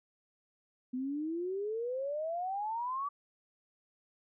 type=exponential sweep; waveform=sine; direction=up; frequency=248.1 to 1162 Hz; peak=-33 dBFS; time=0.93-3.09 s; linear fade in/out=10 ms; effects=none